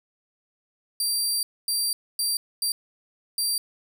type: tone bursts at uneven times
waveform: 20% pulse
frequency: 4708 Hz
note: D8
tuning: 3 cents sharp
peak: -17 dBFS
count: 5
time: 1-1.43 / 1.68-1.93 / 2.19-2.37 / 2.62-2.72 / 3.38-3.58 s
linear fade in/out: 2 ms
effects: none